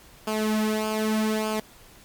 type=tone with flanger; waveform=sawtooth; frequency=216.3 Hz; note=A3; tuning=29 cents flat; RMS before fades=-25 dBFS; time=0.27-1.6 s; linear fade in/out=5 ms; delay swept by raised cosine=0.51 to 4.11 ms; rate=0.82 Hz; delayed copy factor=-0.7; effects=pink hiss -51 dBFS RMS until 2.04 s + MP3 96 kbps